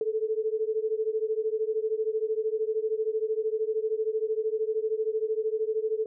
sine beating tone pair, 432.3 / 445.3 Hz, A4 / A4, -31 / +21 cents, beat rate 13 Hz, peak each -28 / -29 dBFS, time 0.01-6.06 s, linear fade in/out 2 ms, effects none

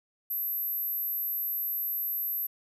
sine tone, 12180 Hz, F#9, 49 cents sharp, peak -26 dBFS, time 0.3-2.47 s, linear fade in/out 10 ms, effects tanh soft clip ceiling -28 dBFS + 11-bit

